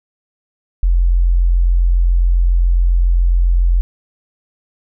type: tone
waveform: sine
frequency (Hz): 43.65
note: F1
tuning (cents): 0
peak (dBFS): -9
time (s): 0.83-3.81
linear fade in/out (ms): 0
effects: none